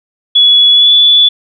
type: tone with pitch glide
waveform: sine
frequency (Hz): 3393 to 3448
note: G#7 to A7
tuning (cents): +36 to -36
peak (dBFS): -3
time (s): 0.35-1.29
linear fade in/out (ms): 10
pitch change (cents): +28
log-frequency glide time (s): 0.71-0.93
effects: none